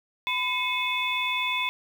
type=tone cluster; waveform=sine; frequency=1008 / 2177 / 2561 / 3484 Hz; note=B5 / C#7 / D#7 / A7; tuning=+35 / -32 / +49 / -18 cents; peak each=-30 dBFS; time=0.27-1.69 s; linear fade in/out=0 ms; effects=8-bit